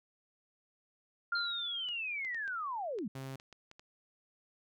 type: tone with exponential decay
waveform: sine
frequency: 1399 Hz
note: F6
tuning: 3 cents sharp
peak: -29 dBFS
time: 1.32-1.97 s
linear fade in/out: 5 ms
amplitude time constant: 140 ms
type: linear sweep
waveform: sine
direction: down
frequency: 4186 to 174.61 Hz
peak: -35 dBFS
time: 1.35-3.08 s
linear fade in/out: 5 ms
type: clicks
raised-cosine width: 0.2 ms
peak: -35 dBFS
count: 9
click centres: 1.888 / 2.249 / 2.346 / 2.478 / 2.987 / 3.399 / 3.527 / 3.714 / 3.795 s
type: tone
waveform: sawtooth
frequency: 133.8 Hz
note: C3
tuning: 39 cents sharp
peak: -37 dBFS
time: 3.15-3.36 s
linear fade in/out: 5 ms
effects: none